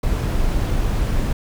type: noise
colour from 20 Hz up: brown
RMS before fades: -19 dBFS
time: 0.03-1.33 s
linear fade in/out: 5 ms
effects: none